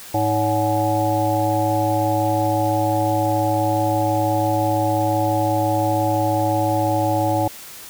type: harmonic tone with a mistuned harmonic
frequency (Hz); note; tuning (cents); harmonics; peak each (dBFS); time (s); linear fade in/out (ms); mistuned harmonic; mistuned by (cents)
105.8; G#2; +33; 1 / 3 / 5 / 7 / 8; -23 / -23 / -23 / -23 / -23; 0.14-7.48; 5; 5; +110
effects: white hiss -38 dBFS RMS until 7.89 s